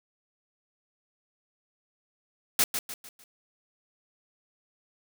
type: noise with echo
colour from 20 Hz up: white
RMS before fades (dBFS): -22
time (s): 2.59-2.64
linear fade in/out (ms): 2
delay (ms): 150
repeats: 4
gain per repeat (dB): -8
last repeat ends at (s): 3.24
effects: none